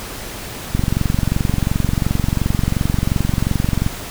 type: click train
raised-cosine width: 5 ms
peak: -4 dBFS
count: 72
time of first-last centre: 0.75-3.864 s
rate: 22.8 Hz
effects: pink hiss -30 dBFS RMS until 4.1 s